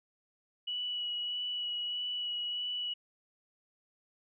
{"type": "tone with vibrato", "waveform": "sine", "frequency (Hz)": 2937, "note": "F#7", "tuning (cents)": -13, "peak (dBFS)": -33, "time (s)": [0.67, 2.94], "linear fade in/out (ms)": 10, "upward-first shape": "sine", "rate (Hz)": 1.6, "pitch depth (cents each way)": 13, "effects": []}